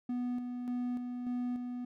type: tone with tremolo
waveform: triangle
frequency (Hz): 246.1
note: B3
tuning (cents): -6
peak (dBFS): -30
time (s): 0.09-1.85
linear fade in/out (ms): 5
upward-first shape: square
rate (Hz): 1.7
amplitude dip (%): 40
effects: none